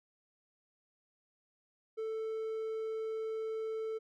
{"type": "tone", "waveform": "triangle", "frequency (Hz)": 441.9, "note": "A4", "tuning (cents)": 7, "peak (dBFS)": -33, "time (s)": [1.97, 3.99], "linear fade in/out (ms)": 20, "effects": []}